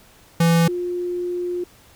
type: tone pair in turn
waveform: square / sine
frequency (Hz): 167.3 / 354.5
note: E3 / F4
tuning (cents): +26 / +26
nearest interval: octave + minor second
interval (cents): 1300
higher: second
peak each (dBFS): -14 / -22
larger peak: first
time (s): 0.4-0.68 / 0.68-1.64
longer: second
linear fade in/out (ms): 5
effects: pink hiss -51 dBFS RMS until 1.95 s